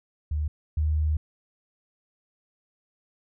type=tone pair in turn; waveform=sine; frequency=75.4 / 76.81 Hz; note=D2 / D#2; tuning=+46 / -22 cents; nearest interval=unison; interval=32 cents; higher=second; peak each=-24 / -21 dBFS; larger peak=second; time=0.31-0.48 / 0.77-1.17 s; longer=second; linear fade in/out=5 ms; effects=none